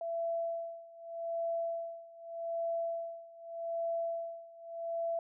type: tone with tremolo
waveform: sine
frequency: 670 Hz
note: E5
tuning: 28 cents sharp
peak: -31 dBFS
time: 0.01-5.19 s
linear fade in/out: 2 ms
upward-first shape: sine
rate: 0.83 Hz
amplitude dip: 90%
effects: none